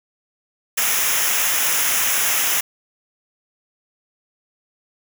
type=noise with comb filter; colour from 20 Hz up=white; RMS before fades=-19 dBFS; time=0.77-2.61 s; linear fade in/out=10 ms; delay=0.23 ms; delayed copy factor=-0.7; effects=none